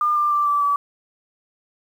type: tone with pitch steps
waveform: sine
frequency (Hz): 1205 / 1190.5 / 1176.1 / 1161.9 / 1147.9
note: D6 / D6 / D6 / D6 / D6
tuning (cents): +44 / +23 / +2 / -19 / -40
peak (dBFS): -16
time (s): 0.01-0.76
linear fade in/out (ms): 2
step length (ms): 150
effects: 8-bit